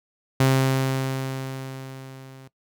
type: tone with level ramp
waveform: sawtooth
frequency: 132.9 Hz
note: C3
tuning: 27 cents sharp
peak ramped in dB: -11 to -39 dBFS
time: 0.4-2.48 s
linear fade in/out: 5 ms
effects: noise-tail reverb RT60 0.1 s tail -19 dB re dry